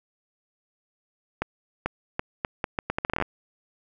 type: accelerating click train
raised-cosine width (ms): 0.5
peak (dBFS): -10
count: 16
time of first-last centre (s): 1.42-3.223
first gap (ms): 440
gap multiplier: 0.76
effects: none